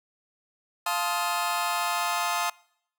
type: chord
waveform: sawtooth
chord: F dominant seventh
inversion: none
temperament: just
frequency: 698.5 / 873.1 / 1047.7 / 1257.2 Hz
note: F5 / A5 / C6 / Eb6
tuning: 0 / -14 / +2 / +18 cents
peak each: -27 dBFS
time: 0.86-2.5 s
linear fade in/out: 5 ms
effects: noise-tail reverb RT60 0.7 s tail -24 dB re dry